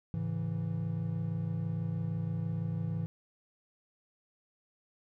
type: chord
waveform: triangle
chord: A major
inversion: none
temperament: equal with one note detuned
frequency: 107.18 / 138.59 / 164.81 Hz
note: A2 / C#3 / E3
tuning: -45 / 0 / 0 cents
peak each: -34 / -38 / -32 dBFS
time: 0.14-3.06 s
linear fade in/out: 0 ms
effects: none